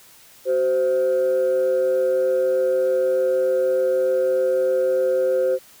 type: tone pair together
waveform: sine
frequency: 376.9 / 519.8 Hz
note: F#4 / C5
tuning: +32 / -11 cents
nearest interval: tritone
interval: 557 cents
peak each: -22 / -16 dBFS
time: 0.45-5.59 s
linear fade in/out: 50 ms
effects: tanh soft clip ceiling -13 dBFS + white hiss -49 dBFS RMS until 5.8 s